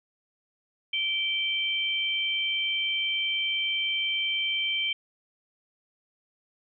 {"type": "tone pair together", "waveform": "sine", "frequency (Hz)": [2331, 3125], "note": ["D7", "G7"], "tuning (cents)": [-14, -6], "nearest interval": "perfect fourth", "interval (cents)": 508, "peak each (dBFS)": [-29, -27], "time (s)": [0.93, 4.93], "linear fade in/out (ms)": 5, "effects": []}